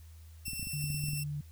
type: tone with tremolo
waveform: 5% pulse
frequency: 2689 Hz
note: E7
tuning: 34 cents sharp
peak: -27 dBFS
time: 0.45-1.24 s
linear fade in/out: 10 ms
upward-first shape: sine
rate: 8.5 Hz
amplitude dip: 25%
type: clicks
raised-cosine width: 5 ms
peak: -30 dBFS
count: 11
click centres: 0.481 / 0.533 / 0.596 / 0.629 / 0.671 / 0.841 / 0.903 / 0.945 / 1.039 / 1.086 / 1.134 s
type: tone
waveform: sine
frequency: 146.6 Hz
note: D3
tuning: 3 cents flat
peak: -34 dBFS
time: 0.73-1.41 s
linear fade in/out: 5 ms
effects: added 80 Hz sine -49 dBFS peak until 1.51 s + white hiss -64 dBFS RMS until 1.51 s